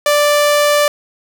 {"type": "tone", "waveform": "sawtooth", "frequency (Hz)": 587.3, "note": "D5", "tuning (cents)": 0, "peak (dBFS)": -6, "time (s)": [0.06, 0.88], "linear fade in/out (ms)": 2, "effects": []}